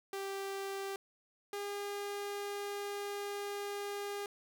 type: tone pair in turn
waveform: sawtooth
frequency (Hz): 392 / 405.6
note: G4 / G#4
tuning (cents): 0 / -41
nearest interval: minor second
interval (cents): 59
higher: second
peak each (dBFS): -34 / -34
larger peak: neither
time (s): 0.13-0.96 / 1.53-4.26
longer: second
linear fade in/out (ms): 2
effects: none